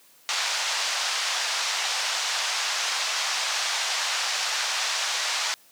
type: band-pass noise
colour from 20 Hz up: white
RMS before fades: -27 dBFS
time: 0.29-5.54 s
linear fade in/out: 0 ms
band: 680 to 6200 Hz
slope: 24 dB/octave
effects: white hiss -56 dBFS RMS until 5.71 s + high-pass 150 Hz 12 dB/octave